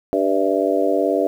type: harmonic tone with a mistuned harmonic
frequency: 98 Hz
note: G2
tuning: in tune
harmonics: 3 / 4 / 5 / 6 / 7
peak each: -22 / -22 / -22 / -22 / -22 dBFS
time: 0.13-1.27 s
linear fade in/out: 0 ms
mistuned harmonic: 7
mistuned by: -48 cents
effects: 8-bit